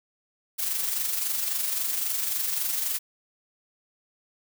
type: noise with amplitude modulation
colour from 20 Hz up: blue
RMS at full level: -26 dBFS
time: 0.58-2.99 s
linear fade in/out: 20 ms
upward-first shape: sine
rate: 23.7 Hz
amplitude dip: 45%
effects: none

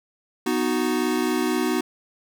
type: chord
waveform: square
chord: B major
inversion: none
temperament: equal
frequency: 246.9 / 311.1 / 370 Hz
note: B3 / D#4 / F#4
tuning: 0 / 0 / 0 cents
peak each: -26 dBFS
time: 0.46-1.81 s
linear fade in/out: 5 ms
effects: none

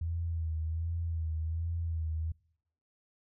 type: tone with vibrato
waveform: sine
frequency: 81.8 Hz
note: E2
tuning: 13 cents flat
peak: -31 dBFS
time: 0.01-2.32 s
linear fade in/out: 5 ms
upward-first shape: sine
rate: 1.3 Hz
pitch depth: 53 cents each way
effects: noise-tail reverb RT60 0.7 s tail -24 dB re dry

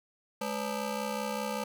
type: ring-modulated tone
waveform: 20% pulse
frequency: 357.1 Hz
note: F4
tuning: 39 cents sharp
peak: -24 dBFS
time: 0.41-1.64 s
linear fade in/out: 5 ms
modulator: 146 Hz
effects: none

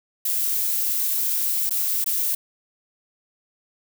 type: noise with dropouts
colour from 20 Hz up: violet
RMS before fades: -23 dBFS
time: 0.25-2.35 s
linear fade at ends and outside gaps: 5 ms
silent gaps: 1.695-1.707 / 2.043-2.061 s
effects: none

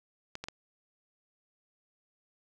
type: clicks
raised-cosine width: 0.2 ms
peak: -21 dBFS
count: 3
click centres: 0.354 / 0.44 / 0.485 s
effects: none

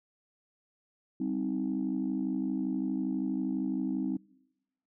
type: chord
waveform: sine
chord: C minor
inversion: second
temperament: just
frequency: 196.22 / 261.6 / 314 Hz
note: G3 / C4 / Eb4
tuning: +2 / 0 / +16 cents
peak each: -34 / -31 / -33 dBFS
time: 1.2-4.17 s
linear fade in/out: 5 ms
effects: noise-tail reverb RT60 1.0 s tail -25 dB re dry + tanh soft clip ceiling -22 dBFS

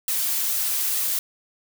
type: noise with flanger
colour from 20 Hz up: blue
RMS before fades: -24 dBFS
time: 0.08-1.19 s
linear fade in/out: 2 ms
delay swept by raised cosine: 1.5 to 4.4 ms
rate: 2.2 Hz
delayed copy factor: +0.5
effects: none

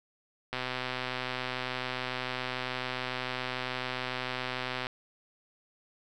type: click train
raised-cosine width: 0.3 ms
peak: -17 dBFS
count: 552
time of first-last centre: 0.53-4.869 s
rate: 127 Hz
effects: none

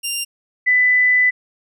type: tone pair in turn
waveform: 15% pulse / sine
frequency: 2789 / 1996.2 Hz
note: F7 / B6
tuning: -3 / +18 cents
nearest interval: tritone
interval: 579 cents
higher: first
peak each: -14 / -11 dBFS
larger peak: second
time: 0.03-0.25 / 0.66-1.31 s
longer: second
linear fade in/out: 20 ms
effects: none

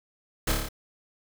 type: noise with echo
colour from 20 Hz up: pink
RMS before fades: -26 dBFS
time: 0.47-0.52 s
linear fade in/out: 5 ms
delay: 28 ms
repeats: 6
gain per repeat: -2 dB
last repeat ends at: 0.688 s
effects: none

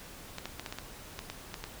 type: clicks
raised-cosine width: 0.2 ms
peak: -20 dBFS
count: 10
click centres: 0.384 / 0.456 / 0.596 / 0.662 / 0.725 / 0.786 / 1.191 / 1.3 / 1.542 / 1.64 s
effects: pink hiss -48 dBFS RMS until 1.8 s

